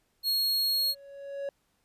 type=tone; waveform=45% pulse; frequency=4275 Hz; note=C8; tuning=36 cents sharp; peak=-24 dBFS; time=0.23-0.95 s; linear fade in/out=50 ms
type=tone with exponential growth; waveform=triangle; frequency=558 Hz; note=C#5; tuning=11 cents sharp; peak=-28 dBFS; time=0.43-1.49 s; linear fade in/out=1 ms; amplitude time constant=230 ms
effects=pink hiss -73 dBFS RMS until 1.84 s + resampled to 32000 Hz